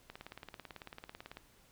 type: click train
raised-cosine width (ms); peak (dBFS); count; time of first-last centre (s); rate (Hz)
0.3; -30; 24; 0.1-1.371; 18.1
effects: pink hiss -65 dBFS RMS until 1.71 s